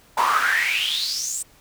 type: noise with high-pass filter sweep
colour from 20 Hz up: brown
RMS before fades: -22 dBFS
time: 0.17-1.43 s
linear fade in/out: 10 ms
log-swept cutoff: 900 to 8400 Hz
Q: 8.3
effects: pink hiss -54 dBFS RMS until 1.6 s